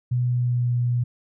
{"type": "tone with pitch glide", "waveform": "sine", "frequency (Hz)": [123.47, 121.63], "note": ["B2", "B2"], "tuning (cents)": [0, -26], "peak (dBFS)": -19, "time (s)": [0.11, 1.04], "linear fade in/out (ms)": 10, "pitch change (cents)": -26, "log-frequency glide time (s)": [0.23, 0.74], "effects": []}